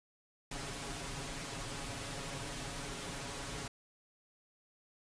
pink noise with comb filter, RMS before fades -42 dBFS, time 0.51-3.68 s, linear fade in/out 5 ms, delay 7.2 ms, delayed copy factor +0.75, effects resampled to 22050 Hz

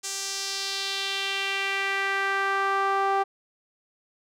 sawtooth tone with band-pass filter sweep, 392 Hz, G4, in tune, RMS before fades -27 dBFS, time 0.03-3.24 s, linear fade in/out 20 ms, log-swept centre 6900 to 890 Hz, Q 2.1, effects none

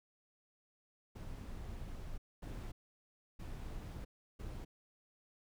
brown noise bursts at uneven times, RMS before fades -45 dBFS, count 4, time 1.15-2.18 / 2.42-2.72 / 3.39-4.05 / 4.39-4.65 s, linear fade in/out 10 ms, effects none

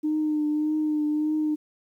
sine tone with vibrato, 304.1 Hz, D#4, 40 cents flat, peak -21 dBFS, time 0.03-1.56 s, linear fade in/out 20 ms, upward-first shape triangle, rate 1.7 Hz, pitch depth 30 cents each way, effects tanh soft clip ceiling -17 dBFS + 10-bit

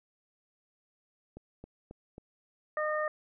click train, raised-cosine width 2 ms, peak -32 dBFS, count 4, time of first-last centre 1.37-2.181 s, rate 3.7 Hz
harmonic tone, 611 Hz, D#5, 32 cents flat, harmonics 1 / 2 / 3, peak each -31 / -34 / -36 dBFS, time 2.77-3.08 s, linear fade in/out 2 ms
effects none

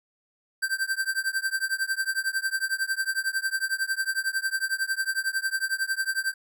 square tone with tremolo, 1564 Hz, G6, 4 cents flat, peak -22 dBFS, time 0.62-6.34 s, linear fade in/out 10 ms, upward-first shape triangle, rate 11 Hz, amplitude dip 100%, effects none

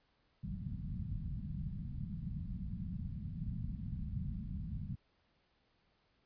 white low-pass noise, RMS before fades -41 dBFS, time 0.43-4.96 s, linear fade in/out 10 ms, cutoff 200 Hz, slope 48 dB/octave, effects pink hiss -75 dBFS RMS until 6.25 s + resampled to 11025 Hz

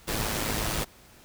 pink noise with amplitude modulation, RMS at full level -27 dBFS, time 0.07-0.85 s, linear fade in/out 20 ms, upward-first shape sine, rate 108 Hz, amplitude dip 50%, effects pink hiss -54 dBFS RMS until 1.24 s

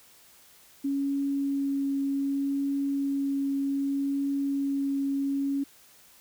sine tone with vibrato, 277.5 Hz, C#4, 2 cents sharp, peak -25 dBFS, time 0.84-5.64 s, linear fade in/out 10 ms, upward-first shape triangle, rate 0.65 Hz, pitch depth 9 cents each way, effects white hiss -56 dBFS RMS until 6.2 s

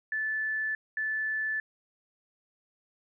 sine tone pair in turn, 1746 / 1746 Hz, A6 / A6, -14 / -14 cents, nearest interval unison, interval 0 cents, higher neither, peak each -28 dBFS, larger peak neither, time 0.12-0.75 / 0.97-1.6 s, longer neither, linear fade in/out 2 ms, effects none

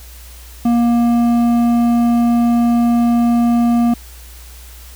sine tone with hard clipping, 236.5 Hz, A#3, 25 cents sharp, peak -12 dBFS, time 0.65-3.94 s, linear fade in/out 5 ms, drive 8 dB, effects added 60 Hz sine -35 dBFS peak until 4.95 s + white hiss -41 dBFS RMS until 4.95 s

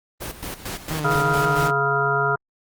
pink noise with tremolo, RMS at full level -30 dBFS, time 0.2-1.69 s, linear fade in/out 20 ms, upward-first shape square, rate 4.4 Hz, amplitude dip 70%
sawtooth tone with vibrato, 154.5 Hz, D#3, 12 cents flat, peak -21 dBFS, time 0.9-1.71 s, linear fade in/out 10 ms, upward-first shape sine, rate 5.8 Hz, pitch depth 58 cents each way
harmonic tone, 139.5 Hz, C#3, 11 cents sharp, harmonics 1 / 3 / 5 / 7 / 9 / 10, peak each -27 / -25 / -26 / -26 / -26 / -22 dBFS, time 1.04-2.36 s, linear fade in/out 10 ms
effects Opus 24 kbps

